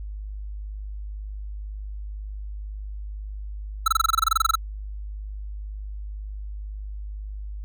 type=tone bursts; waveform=square; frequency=1320 Hz; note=E6; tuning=2 cents sharp; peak=-16 dBFS; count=16; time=3.86-4.555 s; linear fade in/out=5 ms; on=20 ms; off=25 ms; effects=added 51 Hz sine -31 dBFS peak until 7.64 s